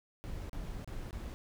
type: noise with dropouts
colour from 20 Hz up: brown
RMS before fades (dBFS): -41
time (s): 0.24-1.34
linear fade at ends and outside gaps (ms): 0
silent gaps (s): 0.495-0.531 / 0.845-0.876 / 1.108-1.129
effects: none